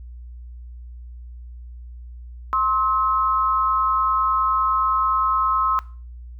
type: tone pair together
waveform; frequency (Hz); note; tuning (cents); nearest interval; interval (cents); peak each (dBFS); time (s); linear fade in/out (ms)
sine; 1057.3 / 1287; C6 / E6; +18 / -42; minor third; 340; -20; 2.53-5.79; 0
effects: noise-tail reverb RT60 0.4 s tail -19 dB re dry + added 60 Hz sine -35 dBFS peak until 6.39 s